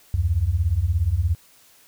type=beating tone pair; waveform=sine; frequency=73.42 / 90.42 Hz; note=D2 / F#2; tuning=0 / -39 cents; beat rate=17 Hz; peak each=-22 / -20 dBFS; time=0.14-1.35 s; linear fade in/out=0 ms; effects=white hiss -54 dBFS RMS until 1.87 s

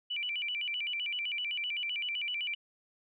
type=tone with vibrato; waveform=sine; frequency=2637 Hz; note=E7; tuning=in tune; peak=-32 dBFS; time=0.1-2.55 s; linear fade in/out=10 ms; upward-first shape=square; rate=7.8 Hz; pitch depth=200 cents each way; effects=none

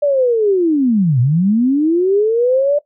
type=linear two-way sweep; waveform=sine; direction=down then up; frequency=592 to 116.54 to 592 Hz; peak=-10 dBFS; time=0.02-2.79 s; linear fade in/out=10 ms; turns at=1.2 s; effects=noise-tail reverb RT60 0.1 s tail -17 dB re dry

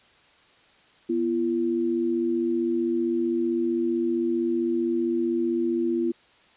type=tone pair together; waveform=sine; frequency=244.4 / 339.9 Hz; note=B3 / F4; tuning=-18 / -47 cents; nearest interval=tritone; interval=571 cents; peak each=-27 / -23 dBFS; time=1.09-6.12 s; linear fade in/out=10 ms; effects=white hiss -57 dBFS RMS until 6.56 s + resampled to 8000 Hz

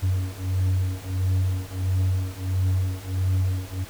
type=beating tone pair; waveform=triangle; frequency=92.5 / 94 Hz; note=F#2 / F#2; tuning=0 / +28 cents; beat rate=1.5 Hz; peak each=-23 / -22 dBFS; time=0.02-3.85 s; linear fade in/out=20 ms; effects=pink hiss -43 dBFS RMS until 3.89 s

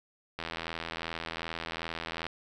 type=click train; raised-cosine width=0.3 ms; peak=-19 dBFS; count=156; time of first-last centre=0.39-2.267 s; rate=82.6 Hz; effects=none

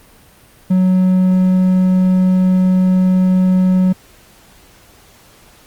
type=tone; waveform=triangle; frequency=185 Hz; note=F#3; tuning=in tune; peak=-7 dBFS; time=0.7-3.93 s; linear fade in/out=10 ms; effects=pink hiss -46 dBFS RMS until 5.66 s + Opus 32 kbps

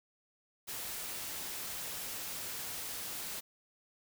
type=noise; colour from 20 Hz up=white; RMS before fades=-41 dBFS; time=0.67-3.41 s; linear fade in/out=20 ms; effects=none

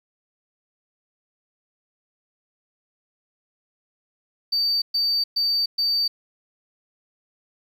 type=tone bursts; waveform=sine; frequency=4611 Hz; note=D8; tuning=33 cents flat; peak=-17 dBFS; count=4; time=4.52-6.08 s; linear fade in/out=10 ms; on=300 ms; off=120 ms; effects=tanh soft clip ceiling -17 dBFS + 9-bit

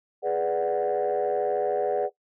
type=chord; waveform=sine; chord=G# half-diminished seventh; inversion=none; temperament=equal; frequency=415.3 / 493.9 / 587.3 / 740 Hz; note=G#4 / B4 / D5 / F#5; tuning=0 / 0 / 0 / 0 cents; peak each=-27 dBFS; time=0.22-2.1 s; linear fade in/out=50 ms; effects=noise-tail reverb RT60 0.1 s tail -18 dB re dry + tanh soft clip ceiling -17 dBFS

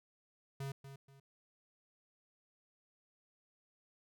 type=tone with echo; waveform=square; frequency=137.2 Hz; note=C#3; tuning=17 cents flat; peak=-40 dBFS; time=0.6-0.72 s; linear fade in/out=5 ms; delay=240 ms; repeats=2; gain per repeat=-10 dB; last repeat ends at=1.2 s; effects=none

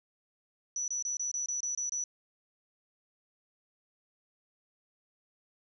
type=tone bursts; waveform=sine; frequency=5920 Hz; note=F#8; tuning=in tune; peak=-31 dBFS; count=9; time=0.76-2.04 s; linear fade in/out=2 ms; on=120 ms; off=25 ms; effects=none

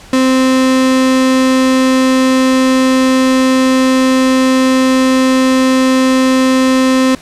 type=tone; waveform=35% pulse; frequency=260.3 Hz; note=C4; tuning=9 cents flat; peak=-6 dBFS; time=0.13-7.15 s; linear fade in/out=2 ms; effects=pink hiss -37 dBFS RMS until 7.21 s + low-pass 9000 Hz 12 dB/octave

